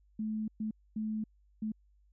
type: tone bursts at uneven times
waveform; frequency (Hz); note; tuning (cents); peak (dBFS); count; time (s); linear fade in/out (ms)
sine; 216.6; A3; -27; -32; 4; 0.19-0.48 / 0.6-0.71 / 0.96-1.24 / 1.62-1.72; 5
effects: added 50 Hz sine -63 dBFS peak until 2.12 s